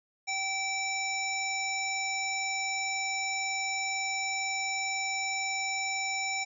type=harmonic tone with a mistuned harmonic; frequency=773 Hz; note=G5; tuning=24 cents flat; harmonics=1 / 3 / 5 / 7 / 9; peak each=-36 / -32 / -43 / -39 / -38 dBFS; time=0.27-6.45 s; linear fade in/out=20 ms; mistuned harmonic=5; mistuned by=+18 cents; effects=none